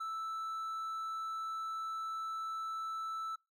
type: tone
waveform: triangle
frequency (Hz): 1318.5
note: E6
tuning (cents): 0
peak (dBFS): -35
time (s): 0-3.36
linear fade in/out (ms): 10
effects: noise-tail reverb RT60 0.2 s tail -23 dB re dry